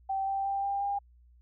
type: tone with pitch steps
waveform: sine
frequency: 776 / 782.8 / 789.6 / 796.4 / 803.4 Hz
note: G5 / G5 / G5 / G5 / G5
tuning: -18 / -3 / +12 / +27 / +42 cents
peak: -28 dBFS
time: 0.09-0.99 s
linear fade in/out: 10 ms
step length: 180 ms
effects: added 60 Hz sine -56 dBFS peak until 1.41 s